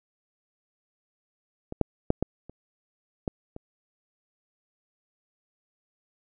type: clicks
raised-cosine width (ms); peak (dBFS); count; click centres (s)
2; -21 / -8 / -7 / -11 / -29 / -14 / -25; 7; 1.724 / 1.813 / 2.104 / 2.226 / 2.496 / 3.278 / 3.564
effects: none

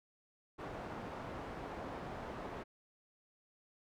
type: low-pass noise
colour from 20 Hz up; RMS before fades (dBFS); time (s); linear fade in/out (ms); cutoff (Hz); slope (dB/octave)
white; -45; 0.58-2.64; 20; 870; 12
effects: none

